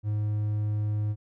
triangle tone, 105.4 Hz, G#2, 26 cents sharp, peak -23 dBFS, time 0.03-1.16 s, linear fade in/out 50 ms, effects none

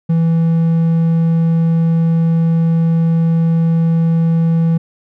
triangle tone, 164.9 Hz, E3, 1 cent sharp, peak -8 dBFS, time 0.09-4.78 s, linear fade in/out 10 ms, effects none

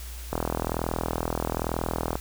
click train, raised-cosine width 1 ms, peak -12 dBFS, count 76, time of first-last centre 0.33-2.155 s, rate 41.1 Hz, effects added 60 Hz sine -36 dBFS peak until 2.2 s + white hiss -44 dBFS RMS until 2.2 s

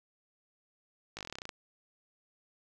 slowing click train, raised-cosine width 0.2 ms, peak -23 dBFS, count 13, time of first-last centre 1.17-1.492 s, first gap 18 ms, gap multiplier 1.07, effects none

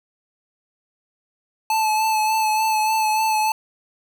square tone with vibrato, 870 Hz, A5, 20 cents flat, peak -18 dBFS, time 1.7-3.52 s, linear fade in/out 2 ms, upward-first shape sine, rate 3.4 Hz, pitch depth 24 cents each way, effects none

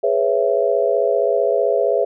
sine chord, C# minor seventh, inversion second, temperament just, 415.8 / 498.9 / 554.4 / 665.2 Hz, G#4 / B4 / C#5 / E5, +2 / +17 / 0 / +16 cents, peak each -20 dBFS, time 0.03-2.05 s, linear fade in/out 10 ms, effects none

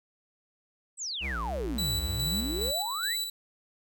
sine exponential two-way sweep, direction down then up, 8372 to 71.8 to 2234 Hz, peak -32 dBFS, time 0.97-3.17 s, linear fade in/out 50 ms, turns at 2.02 s
square tone with vibrato, 61.74 Hz, B1, in tune, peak -34 dBFS, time 1.2-2.73 s, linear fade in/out 50 ms, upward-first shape sine, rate 3.6 Hz, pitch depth 180 cents each way
sawtooth tone with tremolo, 3951 Hz, B7, in tune, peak -26 dBFS, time 1.78-3.3 s, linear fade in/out 5 ms, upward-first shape square, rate 2.4 Hz, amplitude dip 45%
effects none

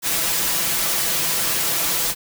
white noise with comb filter, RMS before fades -21 dBFS, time 0.02-2.15 s, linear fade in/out 50 ms, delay 6 ms, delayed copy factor +0.75, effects none

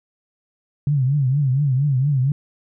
sine tone with vibrato, 137 Hz, C#3, 20 cents flat, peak -15 dBFS, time 0.87-2.32 s, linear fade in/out 2 ms, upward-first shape triangle, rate 4.3 Hz, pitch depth 170 cents each way, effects none

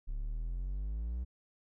triangle exponential sweep, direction up, 33.47 to 62.9 Hz, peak -32 dBFS, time 0.07-1.25 s, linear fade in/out 20 ms, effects none

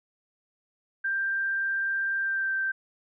sine tone with pitch glide, 1581 to 1562.8 Hz, G6 to G6, +14 to -6 cents, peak -25 dBFS, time 1.04-2.72 s, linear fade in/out 10 ms, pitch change -20 cents, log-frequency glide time 2.2-2.53 s, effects none

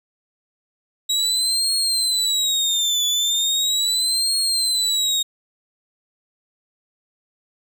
30% pulse tone with vibrato, 3846 Hz, B7, 47 cents flat, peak -15 dBFS, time 1.09-5.23 s, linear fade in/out 10 ms, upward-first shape triangle, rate 0.38 Hz, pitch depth 190 cents each way, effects none

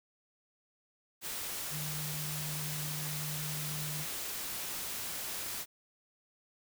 sine tone in noise, 150.6 Hz, D3, 44 cents sharp, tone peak -39 dBFS, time 1.7-4.06 s, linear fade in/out 50 ms, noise white, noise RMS -39 dBFS, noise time 1.21-5.66 s, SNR -3 dB, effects none

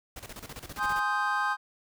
pink noise with tremolo, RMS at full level -41 dBFS, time 0.16-1 s, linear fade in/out 5 ms, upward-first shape square, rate 15 Hz, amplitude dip 75%
triangle chord, Ab major seventh, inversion none, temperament equal, 830.6 / 1046.5 / 1244.5 / 1568 Hz, Ab5 / C6 / Eb6 / G6, 0 / 0 / 0 / 0 cents, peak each -30 / -30 / -30 / -28 dBFS, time 0.77-1.57 s, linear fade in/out 50 ms
effects none

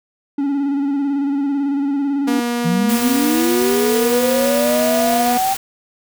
triangle tone with vibrato, 280.4 Hz, C#4, 20 cents sharp, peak -14 dBFS, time 0.38-2.4 s, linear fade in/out 5 ms, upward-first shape square, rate 18 Hz, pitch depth 35 cents each way
sawtooth tone with pitch glide, 239.2 to 243 Hz, A#3 to B3, +45 to -28 cents, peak -14 dBFS, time 2.27-5.38 s, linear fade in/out 10 ms, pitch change +27 cents, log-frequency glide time 3.25-3.39 s
sine linear sweep, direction up, 162 to 784 Hz, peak -15 dBFS, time 2.64-5.55 s, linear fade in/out 20 ms
white noise, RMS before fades -25 dBFS, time 2.89-5.57 s, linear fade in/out 5 ms
effects none

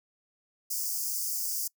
white high-pass noise, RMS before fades -32 dBFS, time 0.7-1.68 s, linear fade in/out 10 ms, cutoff 4800 Hz, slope 96 dB/octave, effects noise-tail reverb RT60 0.1 s tail -24 dB re dry

